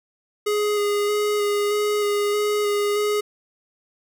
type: tone with vibrato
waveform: square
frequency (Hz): 414.4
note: G#4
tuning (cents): -4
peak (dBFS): -20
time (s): 0.46-3.21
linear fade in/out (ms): 10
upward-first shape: square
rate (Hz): 1.6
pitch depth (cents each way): 13
effects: none